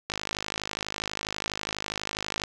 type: click train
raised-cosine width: 0.2 ms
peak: -12 dBFS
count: 123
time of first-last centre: 0.1-2.437 s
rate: 52.2 Hz
effects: none